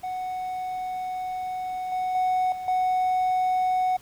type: tone with level steps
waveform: triangle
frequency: 740 Hz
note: F#5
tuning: in tune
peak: -26 / -22 / -18 / -29 / -18 dBFS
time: 0.03-3.97 s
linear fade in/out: 10 ms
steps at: 1.92 / 2.15 / 2.52 / 2.68 s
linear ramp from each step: 2 ms
effects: tanh soft clip ceiling -14 dBFS + pink hiss -53 dBFS RMS until 4.01 s